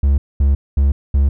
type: tone bursts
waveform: triangle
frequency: 69.5 Hz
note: C#2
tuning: 5 cents sharp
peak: -8 dBFS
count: 4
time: 0.03-1.29 s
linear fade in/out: 5 ms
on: 150 ms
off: 220 ms
effects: none